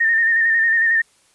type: tone with vibrato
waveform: sine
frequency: 1823 Hz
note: A#6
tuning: 39 cents flat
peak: -13 dBFS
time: 0-1.02 s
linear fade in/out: 10 ms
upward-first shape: square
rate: 11 Hz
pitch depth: 33 cents each way
effects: white hiss -57 dBFS RMS until 1.34 s + resampled to 24000 Hz